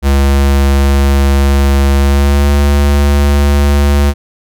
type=tone with pitch glide; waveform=square; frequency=69.3 to 71.33 Hz; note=C#2 to D2; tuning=0 to -50 cents; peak=-7 dBFS; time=0.02-4.14 s; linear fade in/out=50 ms; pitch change=+50 cents; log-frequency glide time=1.99-2.5 s; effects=none